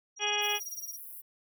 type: tone with tremolo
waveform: sine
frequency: 5720 Hz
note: F8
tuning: 41 cents sharp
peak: -35 dBFS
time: 0.16-0.98 s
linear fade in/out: 50 ms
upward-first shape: sine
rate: 18 Hz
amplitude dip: 100%
type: harmonic tone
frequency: 415.3 Hz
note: G#4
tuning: in tune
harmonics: 1 / 2 / 3 / 4 / 5 / 6 / 7 / 8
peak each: -38 / -35 / -43 / -40 / -40 / -33 / -34 / -34 dBFS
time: 0.19-0.6 s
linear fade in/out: 50 ms
type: high-pass noise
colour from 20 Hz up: pink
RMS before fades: -45 dBFS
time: 0.41-1.22 s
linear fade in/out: 20 ms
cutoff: 11000 Hz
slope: 48 dB/octave
effects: none